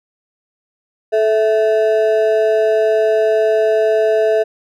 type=ring-modulated tone; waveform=triangle; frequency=546 Hz; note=C#5; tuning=26 cents flat; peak=-6 dBFS; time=1.12-4.44 s; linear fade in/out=20 ms; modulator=111 Hz; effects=none